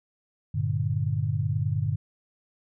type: chord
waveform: sine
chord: G minor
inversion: none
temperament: equal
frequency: 98 / 116.54 / 146.83 Hz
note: G2 / Bb2 / D3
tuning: 0 / 0 / 0 cents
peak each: -28 dBFS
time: 0.54-1.96 s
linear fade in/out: 10 ms
effects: none